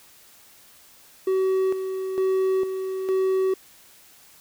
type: tone with tremolo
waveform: triangle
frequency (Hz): 379.1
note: F#4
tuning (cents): +42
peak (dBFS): -17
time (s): 1.27-3.54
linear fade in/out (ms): 5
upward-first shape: square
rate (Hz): 1.1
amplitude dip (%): 55
effects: white hiss -52 dBFS RMS until 4.4 s